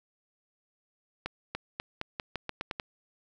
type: accelerating click train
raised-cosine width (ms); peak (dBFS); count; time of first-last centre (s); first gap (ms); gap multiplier
0.3; -17; 10; 1.26-2.798; 290; 0.86
effects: none